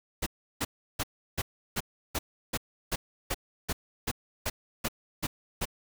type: noise bursts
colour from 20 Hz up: pink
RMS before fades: -30 dBFS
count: 15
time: 0.22-5.655 s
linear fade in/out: 10 ms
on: 45 ms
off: 340 ms
effects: none